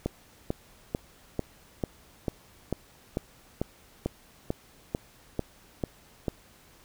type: click train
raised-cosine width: 2 ms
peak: -14 dBFS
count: 15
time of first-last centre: 0.06-6.282 s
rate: 2.25 Hz
effects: pink hiss -57 dBFS RMS until 6.84 s